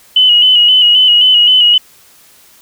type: tone with vibrato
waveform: sine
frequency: 2960 Hz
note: F#7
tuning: in tune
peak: -4 dBFS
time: 0.16-1.78 s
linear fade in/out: 5 ms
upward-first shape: square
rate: 3.8 Hz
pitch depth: 37 cents each way
effects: white hiss -44 dBFS RMS until 2.61 s